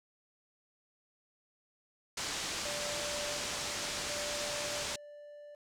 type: low-pass noise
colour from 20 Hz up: white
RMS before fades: -38 dBFS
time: 2.17-4.96 s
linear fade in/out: 5 ms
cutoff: 7400 Hz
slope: 24 dB/octave
type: tone with tremolo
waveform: triangle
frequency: 587.3 Hz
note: D5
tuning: in tune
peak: -38 dBFS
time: 2.65-5.55 s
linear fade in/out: 5 ms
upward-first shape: square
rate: 0.69 Hz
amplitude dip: 60%
effects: none